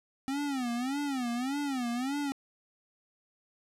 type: tone with vibrato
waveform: square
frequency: 261.6 Hz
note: C4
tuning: in tune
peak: -31 dBFS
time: 0.28-2.32 s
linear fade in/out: 0 ms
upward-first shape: sine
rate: 1.7 Hz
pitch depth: 180 cents each way
effects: low-pass 11000 Hz 12 dB/octave